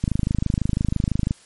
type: click train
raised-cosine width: 5 ms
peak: -8 dBFS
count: 34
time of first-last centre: 0.04-1.309 s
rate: 26 Hz
effects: white hiss -51 dBFS RMS until 1.45 s + MP3 48 kbps